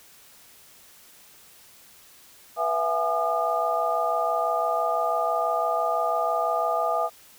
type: tone cluster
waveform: sine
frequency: 490.3 / 667 / 733 / 832 / 1213 Hz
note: B4 / E5 / F#5 / G#5 / D#6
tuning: -13 / +20 / -16 / +3 / -44 cents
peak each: -32 / -25 / -32 / -30 / -27 dBFS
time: 2.56-7.1 s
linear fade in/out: 50 ms
effects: white hiss -52 dBFS RMS until 7.38 s